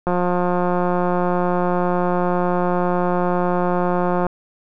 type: click train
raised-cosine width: 1 ms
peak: -7 dBFS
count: 748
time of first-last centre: 0.07-4.267 s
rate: 178 Hz
effects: none